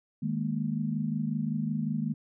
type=chord; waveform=sine; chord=D# suspended fourth; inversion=none; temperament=equal; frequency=155.56 / 207.7 / 233.1 Hz; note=D#3 / G#3 / A#3; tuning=0 / 0 / 0 cents; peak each=-32 dBFS; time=0.22-2.14 s; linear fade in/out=10 ms; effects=none